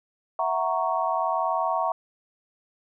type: chord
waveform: sine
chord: F# dominant seventh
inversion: third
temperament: equal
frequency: 659.3 / 740 / 932.3 / 1108.7 Hz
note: E5 / F#5 / A#5 / C#6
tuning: 0 / 0 / 0 / 0 cents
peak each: -28 dBFS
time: 0.39-1.92 s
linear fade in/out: 2 ms
effects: none